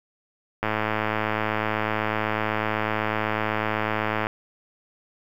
click train, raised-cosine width 0.5 ms, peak -9 dBFS, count 394, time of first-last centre 0.63-4.269 s, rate 108 Hz, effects 8-bit

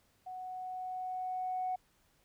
sine tone with level ramp, 740 Hz, F#5, in tune, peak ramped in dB -41 to -31 dBFS, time 0.26-1.76 s, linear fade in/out 10 ms, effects tanh soft clip ceiling -27 dBFS + pink hiss -71 dBFS RMS until 2.24 s

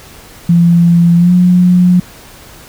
sine tone with pitch glide, 170.9 to 179.29 Hz, F3 to F3, -37 to +46 cents, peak -4 dBFS, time 0.49-2 s, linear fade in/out 5 ms, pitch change +83 cents, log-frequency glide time 1.17-1.32 s, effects pink hiss -36 dBFS RMS until 2.68 s

